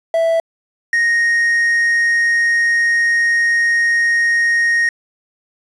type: tone pair in turn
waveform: triangle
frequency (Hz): 659.3 / 1864.8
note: E5 / A#6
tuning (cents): 0 / 0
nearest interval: octave + tritone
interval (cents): 1800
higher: second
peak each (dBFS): -10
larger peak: neither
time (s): 0.14-0.4 / 0.93-4.89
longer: second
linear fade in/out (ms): 2
effects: resampled to 22050 Hz + 7-bit